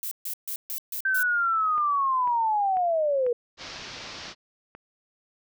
violet noise bursts, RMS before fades -32 dBFS, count 6, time 0.03-1.228 s, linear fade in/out 0 ms, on 83 ms, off 140 ms
sine linear sweep, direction down, 1568 to 469.2 Hz, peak -21 dBFS, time 1.05-3.33 s, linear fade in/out 5 ms
click train, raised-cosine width 0.5 ms, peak -28 dBFS, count 7, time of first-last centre 1.78-4.75 s, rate 2.02 Hz
white low-pass noise, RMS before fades -40 dBFS, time 3.57-4.35 s, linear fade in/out 50 ms, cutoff 5700 Hz, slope 48 dB/octave
effects none

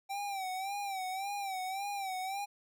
square tone with vibrato, 777 Hz, G5, 16 cents flat, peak -36 dBFS, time 0.09-2.46 s, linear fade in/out 20 ms, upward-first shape sine, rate 1.8 Hz, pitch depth 83 cents each way, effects none

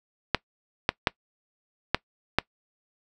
clicks, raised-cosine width 0.3 ms, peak -3 dBFS, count 5, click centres 0.347 / 0.891 / 1.072 / 1.946 / 2.386 s, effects noise-tail reverb RT60 0.1 s tail -23 dB re dry

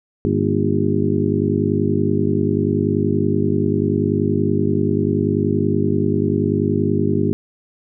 harmonic tone with a mistuned harmonic, 50.4 Hz, G1, 49 cents sharp, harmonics 2 / 3 / 4 / 5 / 6 / 7 / 8, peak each -23 / -23 / -23 / -23 / -23 / -23 / -23 dBFS, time 0.25-7.33 s, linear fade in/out 0 ms, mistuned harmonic 5, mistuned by -91 cents, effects none

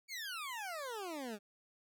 20% pulse exponential sweep, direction down, 2291 to 196 Hz, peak -36 dBFS, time 0.08-1.39 s, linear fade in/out 50 ms, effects none

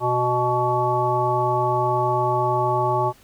harmonic tone with a mistuned harmonic, 123.47 Hz, B2, in tune, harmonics 1 / 3 / 5 / 7 / 9, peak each -26 / -25 / -26 / -22 / -25 dBFS, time 0-3.13 s, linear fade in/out 50 ms, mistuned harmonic 9, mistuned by +18 cents, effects pink hiss -53 dBFS RMS until 3.23 s

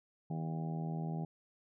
harmonic tone, 80.2 Hz, E2, 47 cents flat, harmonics 2 / 3 / 4 / 5 / 6 / 7 / 8 / 9 / 10, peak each -36 / -46 / -50 / -50 / -58 / -58 / -54 / -51 / -50 dBFS, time 0.3-1.25 s, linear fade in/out 5 ms, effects none

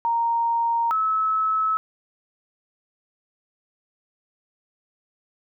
sine tone pair in turn, 930 / 1297 Hz, A#5 / E6, -4 / -28 cents, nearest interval tritone, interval 576 cents, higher second, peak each -19 dBFS, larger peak neither, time 0.05-0.91 / 0.91-1.77 s, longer neither, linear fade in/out 0 ms, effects none

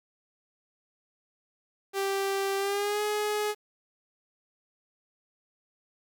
sawtooth tone with pitch glide, 392 to 420.1 Hz, G4 to G#4, 0 to +20 cents, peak -23 dBFS, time 1.93-3.55 s, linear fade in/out 50 ms, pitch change +120 cents, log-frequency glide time 2.57-3.02 s, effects 9-bit

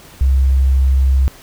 sine tone, 66.5 Hz, C2, 29 cents sharp, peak -9 dBFS, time 0.21-1.28 s, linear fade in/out 0 ms, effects pink hiss -41 dBFS RMS until 1.42 s

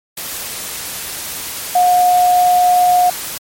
sine tone in noise, 720 Hz, F#5, 47 cents flat, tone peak -8 dBFS, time 1.75-3.1 s, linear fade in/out 5 ms, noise white, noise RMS -25 dBFS, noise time 0.17-3.38 s, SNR +14 dB, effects MP3 64 kbps

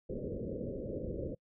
white low-pass noise, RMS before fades -39 dBFS, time 0.09-1.35 s, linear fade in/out 10 ms, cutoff 570 Hz, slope 96 dB/octave, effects noise-tail reverb RT60 0.1 s tail -26 dB re dry

